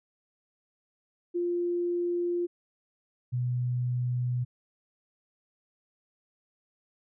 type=tone pair in turn; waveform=sine; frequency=349.2 / 123.69 Hz; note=F4 / B2; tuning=0 / +3 cents; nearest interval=octave + tritone; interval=1797 cents; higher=first; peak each=-26 dBFS; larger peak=neither; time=1.34-2.47 / 3.32-4.45 s; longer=neither; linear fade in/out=20 ms; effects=none